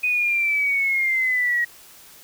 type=linear sweep; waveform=sine; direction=down; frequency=2500 to 1894 Hz; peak=-18 dBFS; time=0.03-1.65 s; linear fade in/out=10 ms; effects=white hiss -47 dBFS RMS until 2.23 s